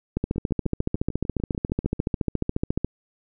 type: two click trains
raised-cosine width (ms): 3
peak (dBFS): -10 / -20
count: 39 / 13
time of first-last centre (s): 0.17-2.846 / 0.36-2.143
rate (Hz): 14.2 / 6.73
effects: none